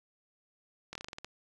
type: slowing click train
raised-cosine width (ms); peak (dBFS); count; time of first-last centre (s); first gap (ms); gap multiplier
0.2; -24; 9; 0.93-1.246; 23; 1.15
effects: resampled to 24000 Hz